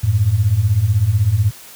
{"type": "beating tone pair", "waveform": "sine", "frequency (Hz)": [92.5, 108.5], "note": ["F#2", "A2"], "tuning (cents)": [0, -24], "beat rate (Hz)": 16, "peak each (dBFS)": [-16, -13], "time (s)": [0.03, 1.51], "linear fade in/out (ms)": 10, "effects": ["white hiss -39 dBFS RMS until 1.75 s", "high-pass 60 Hz 12 dB/octave"]}